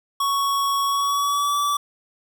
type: tone with pitch glide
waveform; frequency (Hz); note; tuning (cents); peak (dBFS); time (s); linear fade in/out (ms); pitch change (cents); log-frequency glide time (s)
square; 1113 to 1154.9; C#6 to D6; +7 to -29; -20; 0.2-1.77; 5; +64; 0.85-1.58
effects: none